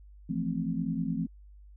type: chord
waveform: sine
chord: F major seventh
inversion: third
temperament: equal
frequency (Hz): 164.81 / 174.61 / 220 / 261.6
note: E3 / F3 / A3 / C4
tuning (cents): 0 / 0 / 0 / 0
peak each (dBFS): -34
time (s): 0.29-1.27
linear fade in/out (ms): 10
effects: added 50 Hz sine -49 dBFS peak until 1.76 s